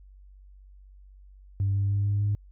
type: tone with pitch steps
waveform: sine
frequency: 98.6 / 99.63 / 100.67 / 101.72 / 102.79 Hz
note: G2 / G2 / G2 / G#2 / G#2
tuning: +11 / +29 / +47 / -35 / -17 cents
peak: -21 dBFS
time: 1.6-2.35 s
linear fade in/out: 0 ms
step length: 150 ms
effects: tanh soft clip ceiling -19 dBFS + added 48 Hz sine -48 dBFS peak until 2.51 s